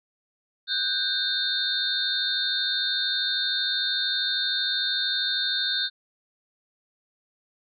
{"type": "tone cluster", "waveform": "sine", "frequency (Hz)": [1490, 1583, 3649, 4117, 4437], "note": ["F#6", "G6", "A#7", "C8", "C#8"], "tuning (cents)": [12, 17, -38, -29, 1], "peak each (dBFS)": [-34, -32, -26, -30, -33], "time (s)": [0.67, 5.9], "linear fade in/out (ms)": 50, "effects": []}